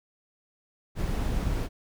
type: noise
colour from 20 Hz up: brown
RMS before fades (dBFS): -28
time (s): 0.95-1.69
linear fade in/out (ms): 50
effects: none